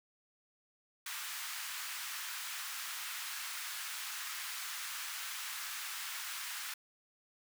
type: high-pass noise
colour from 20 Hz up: pink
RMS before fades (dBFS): -42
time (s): 1.06-6.74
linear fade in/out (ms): 5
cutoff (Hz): 1200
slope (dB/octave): 24
effects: none